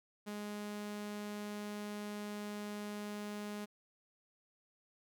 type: tone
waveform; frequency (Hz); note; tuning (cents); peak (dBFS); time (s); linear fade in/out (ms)
sawtooth; 207.7; G#3; 0; -37; 0.26-3.66; 20
effects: none